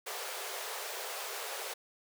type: high-pass noise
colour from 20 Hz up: pink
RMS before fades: -40 dBFS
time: 0.06-1.74 s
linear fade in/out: 10 ms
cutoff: 390 Hz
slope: 96 dB/octave
effects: none